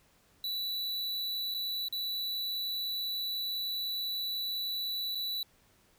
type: tone with dropouts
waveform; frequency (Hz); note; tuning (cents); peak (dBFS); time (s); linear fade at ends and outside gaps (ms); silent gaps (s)
square; 3953; B7; +1; -33; 0.44-5.43; 2; 1.541-1.546 / 1.884-1.925 / 5.149-5.153
effects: pink hiss -66 dBFS RMS until 5.98 s